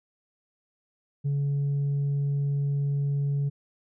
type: tone with tanh clipping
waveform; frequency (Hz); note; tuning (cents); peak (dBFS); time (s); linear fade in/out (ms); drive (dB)
sine; 141.5; C#3; +36; -24; 1.24-3.5; 20; 1
effects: none